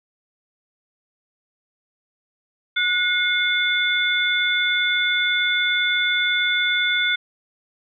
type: tone cluster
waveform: sine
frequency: 1459 / 2151 / 3494 Hz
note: F#6 / C7 / A7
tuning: -25 / +47 / -13 cents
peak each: -22 dBFS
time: 2.76-7.16 s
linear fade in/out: 10 ms
effects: none